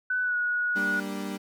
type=tone with pitch glide; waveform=sine; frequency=1499 to 1457.2 Hz; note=F#6 to F#6; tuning=+22 to -27 cents; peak=-24 dBFS; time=0.1-1 s; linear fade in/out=5 ms; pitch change=-49 cents; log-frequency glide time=0.22-0.36 s
type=chord; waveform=35% pulse; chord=G minor; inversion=none; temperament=equal with one note detuned; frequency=196 / 233.1 / 294.7 Hz; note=G3 / Bb3 / D4; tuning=0 / 0 / +6 cents; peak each=-32 / -37 / -35 dBFS; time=0.75-1.38 s; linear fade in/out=20 ms
effects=none